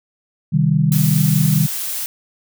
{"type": "chord", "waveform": "sine", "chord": "C minor", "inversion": "none", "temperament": "equal", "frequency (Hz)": [130.81, 155.56, 196], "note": ["C3", "Eb3", "G3"], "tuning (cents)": [0, 0, 0], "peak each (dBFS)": [-19, -14, -19], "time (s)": [0.52, 1.67], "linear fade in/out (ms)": 20}
{"type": "noise", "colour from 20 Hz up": "blue", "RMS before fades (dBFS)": -24, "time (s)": [0.92, 2.06], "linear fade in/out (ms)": 0}
{"effects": []}